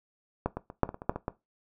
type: clicks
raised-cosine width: 1 ms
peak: -13 / -19 / -27 / -7 / -21 / -26 / -25 / -10 / -19 / -16 dBFS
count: 10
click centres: 0.46 / 0.57 / 0.701 / 0.833 / 0.891 / 0.944 / 1.019 / 1.095 / 1.16 / 1.281 s
effects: noise-tail reverb RT60 0.2 s tail -17 dB re dry